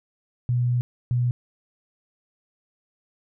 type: tone bursts at uneven times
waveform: sine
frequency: 122.5 Hz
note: B2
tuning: 14 cents flat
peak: -19 dBFS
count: 2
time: 0.49-0.81 / 1.11-1.31 s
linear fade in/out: 0 ms
effects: none